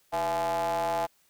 square ring-modulated tone, 88.6 Hz, F2, 25 cents sharp, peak -24 dBFS, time 0.12-1.07 s, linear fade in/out 20 ms, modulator 758 Hz, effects white hiss -66 dBFS RMS until 1.29 s

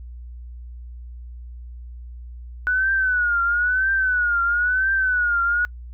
sine tone with vibrato, 1475 Hz, F#6, 6 cents flat, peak -17 dBFS, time 2.67-5.65 s, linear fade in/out 0 ms, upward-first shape triangle, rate 1 Hz, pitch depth 120 cents each way, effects noise-tail reverb RT60 0.1 s tail -26 dB re dry + added 60 Hz sine -34 dBFS peak until 5.93 s

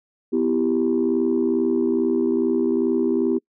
sine chord, E minor, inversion second, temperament equal with one note detuned, 249.2 / 329.6 / 392 Hz, B3 / E4 / G4, +16 / 0 / 0 cents, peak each -21 dBFS, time 0.32-3.39 s, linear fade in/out 20 ms, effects noise-tail reverb RT60 0.1 s tail -26 dB re dry + tanh soft clip ceiling -11 dBFS

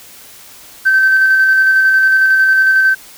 sine tone with tremolo, 1547 Hz, G6, 23 cents flat, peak -5 dBFS, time 0.85-2.95 s, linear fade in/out 20 ms, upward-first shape square, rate 11 Hz, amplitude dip 25%, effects tanh soft clip ceiling -3 dBFS + white hiss -38 dBFS RMS until 3.17 s

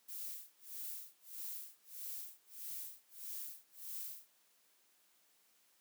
violet noise with tremolo, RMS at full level -44 dBFS, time 0.08-4.27 s, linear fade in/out 10 ms, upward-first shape sine, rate 1.6 Hz, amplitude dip 100%, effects white hiss -72 dBFS RMS until 5.8 s + high-pass 200 Hz 12 dB/octave

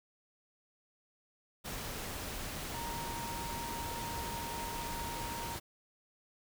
sine tone in noise, 932.3 Hz, A#5, in tune, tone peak -41 dBFS, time 2.73-5.56 s, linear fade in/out 20 ms, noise pink, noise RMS -41 dBFS, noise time 1.64-5.6 s, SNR -3 dB, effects none

